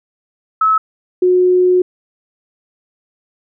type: tone pair in turn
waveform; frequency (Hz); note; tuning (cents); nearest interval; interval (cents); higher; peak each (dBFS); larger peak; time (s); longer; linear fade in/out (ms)
sine; 1296 / 363.7; E6 / F#4; -30 / -30; octave + minor seventh; 2200; first; -9 / -8; second; 0.61-0.78 / 1.22-1.82; second; 5
effects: none